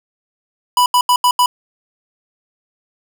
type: tone bursts at uneven times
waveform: square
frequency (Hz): 987.8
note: B5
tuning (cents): 0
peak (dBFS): -10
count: 5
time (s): 0.77-0.86 / 0.94-1.01 / 1.09-1.16 / 1.24-1.31 / 1.39-1.46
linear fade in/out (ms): 2
effects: none